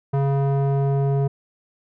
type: tone with low-pass filter sweep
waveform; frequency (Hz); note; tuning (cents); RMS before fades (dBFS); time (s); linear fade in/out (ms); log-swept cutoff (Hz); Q
square; 138.59; C#3; 0; -20; 0.13-1.28; 10; 890 to 590; 1.2
effects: none